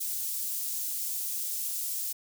white high-pass noise, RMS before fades -33 dBFS, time 0-2.13 s, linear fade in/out 10 ms, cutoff 6900 Hz, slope 12 dB/octave, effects none

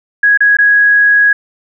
sine tone with dropouts, 1661.2 Hz, G#6, in tune, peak -5 dBFS, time 0.23-1.33 s, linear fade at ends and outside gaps 5 ms, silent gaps 0.375-0.405 / 0.57-0.586 s, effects none

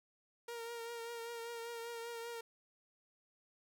sawtooth tone with vibrato, 466.2 Hz, A#4, in tune, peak -39 dBFS, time 0.48-2.41 s, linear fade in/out 5 ms, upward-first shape triangle, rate 5.1 Hz, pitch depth 33 cents each way, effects none

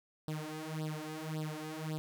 sawtooth tone with flanger, 155.56 Hz, D#3, in tune, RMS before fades -40 dBFS, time 0.28-1.98 s, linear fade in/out 0 ms, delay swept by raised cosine 0.22 to 4.02 ms, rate 1.8 Hz, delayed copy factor +0.95, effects none

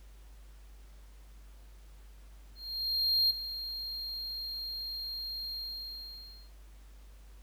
triangle tone with ADSR envelope, 4214 Hz, C8, 12 cents sharp, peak -22 dBFS, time 2.55-6.51 s, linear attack 750 ms, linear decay 15 ms, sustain -13 dB, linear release 950 ms, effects added 50 Hz sine -50 dBFS peak until 7.42 s + pink hiss -64 dBFS RMS until 7.42 s

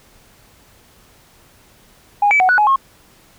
sine tone with pitch steps, 820 / 2301 / 743 / 1475 / 842 / 1081 Hz, G#5 / D7 / F#5 / F#6 / G#5 / C#6, -22 / -36 / +7 / -6 / +24 / -44 cents, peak -9 dBFS, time 2.22-2.76 s, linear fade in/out 5 ms, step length 90 ms, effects tanh soft clip ceiling -5 dBFS + pink hiss -50 dBFS RMS until 3.38 s

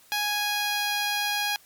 10% pulse tone with pitch glide, 830 to 824.3 Hz, G#5 to G#5, -1 to -13 cents, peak -16 dBFS, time 0.12-1.56 s, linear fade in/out 0 ms, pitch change -12 cents, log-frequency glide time 0.23-0.9 s, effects white hiss -56 dBFS RMS until 1.65 s + MP3 96 kbps

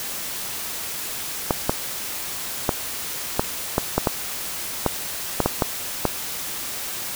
clicks, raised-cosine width 1 ms, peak -3 dBFS, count 12, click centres 1.508 / 1.695 / 2.692 / 3.395 / 3.781 / 3.98 / 4.072 / 4.863 / 5.403 / 5.46 / 5.622 / 6.053 s, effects white hiss -30 dBFS RMS until 7.15 s

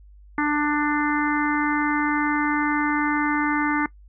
harmonic tone, 296.3 Hz, D4, 15 cents sharp, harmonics 1 / 3 / 4 / 5 / 6 / 7, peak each -22 / -27 / -28 / -29 / -30 / -30 dBFS, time 0.38-3.86 s, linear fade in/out 2 ms, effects noise-tail reverb RT60 0.1 s tail -20 dB re dry + added 50 Hz sine -45 dBFS peak until 4.08 s

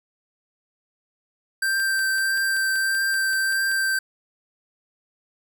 square tone with vibrato, 1568 Hz, G6, in tune, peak -21 dBFS, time 1.62-3.99 s, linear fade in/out 5 ms, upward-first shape triangle, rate 1.6 Hz, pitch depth 13 cents each way
click train, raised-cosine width 0.2 ms, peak -24 dBFS, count 11, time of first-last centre 1.8-3.716 s, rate 5.22 Hz
effects none

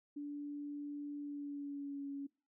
sine tone with pitch glide, 290 to 279.8 Hz, D4 to C#4, -22 to +16 cents, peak -40 dBFS, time 0.16-2.27 s, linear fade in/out 10 ms, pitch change -62 cents, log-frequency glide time 1.19-2.09 s, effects noise-tail reverb RT60 0.3 s tail -21 dB re dry

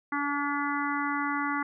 harmonic tone, 286.7 Hz, D4, 42 cents flat, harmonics 1 / 3 / 4 / 5 / 6 / 7, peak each -32 / -35 / -32 / -34 / -39 / -36 dBFS, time 0.12-1.63 s, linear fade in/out 5 ms, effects none

